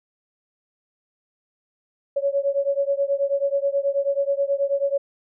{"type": "beating tone pair", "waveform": "sine", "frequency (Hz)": [554.4, 563.7], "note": ["C#5", "C#5"], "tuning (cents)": [0, 29], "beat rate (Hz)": 9.3, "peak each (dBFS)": [-22, -23], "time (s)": [2.16, 4.98], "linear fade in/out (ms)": 10, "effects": []}